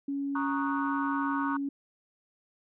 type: tone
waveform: sine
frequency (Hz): 279.3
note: C#4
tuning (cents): +13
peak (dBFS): -29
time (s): 0.08-1.69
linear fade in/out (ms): 5
type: chord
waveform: sine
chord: D# minor seventh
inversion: second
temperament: equal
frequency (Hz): 932.3 / 1108.7 / 1244.5 / 1480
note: A#5 / C#6 / D#6 / F#6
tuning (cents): 0 / 0 / 0 / 0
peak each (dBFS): -34 / -34 / -37 / -36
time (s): 0.35-1.57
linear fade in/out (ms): 5
effects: tanh soft clip ceiling -17 dBFS